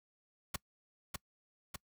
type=noise with echo; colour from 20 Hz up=pink; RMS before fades=-35 dBFS; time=0.54-0.56 s; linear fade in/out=5 ms; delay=600 ms; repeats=2; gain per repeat=-3 dB; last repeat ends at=1.76 s; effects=noise-tail reverb RT60 0.1 s tail -25 dB re dry + high-pass 60 Hz 12 dB/octave